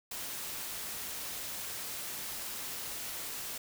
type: noise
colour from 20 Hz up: white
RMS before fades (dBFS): -40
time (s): 0.11-3.58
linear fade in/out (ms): 5
effects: none